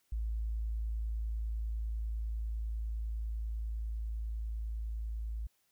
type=tone with level ramp; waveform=sine; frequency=55 Hz; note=A1; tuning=in tune; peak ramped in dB=-32 to -35 dBFS; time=0.12-5.47 s; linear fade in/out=5 ms; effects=white hiss -75 dBFS RMS until 5.71 s